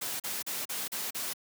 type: noise bursts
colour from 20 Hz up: white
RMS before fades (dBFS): -35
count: 6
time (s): 0.01-1.335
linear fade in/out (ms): 10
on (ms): 190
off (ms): 37
effects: high-pass 150 Hz 12 dB/octave